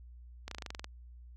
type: slowing click train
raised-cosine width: 0.2 ms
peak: -23 dBFS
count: 10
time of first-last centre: 0.48-0.844 s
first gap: 33 ms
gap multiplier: 1.05
effects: added 60 Hz sine -49 dBFS peak until 1.36 s